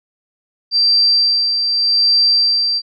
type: tone with tremolo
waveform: sine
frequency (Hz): 4699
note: D8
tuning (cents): 0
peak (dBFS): -9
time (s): 0.71-2.82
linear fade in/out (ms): 50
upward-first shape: sine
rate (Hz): 0.84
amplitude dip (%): 45
effects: none